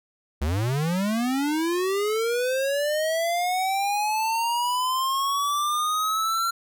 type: linear sweep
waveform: square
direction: up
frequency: 66.3 to 1369 Hz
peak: -23 dBFS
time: 0.41-6.51 s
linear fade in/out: 10 ms
effects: none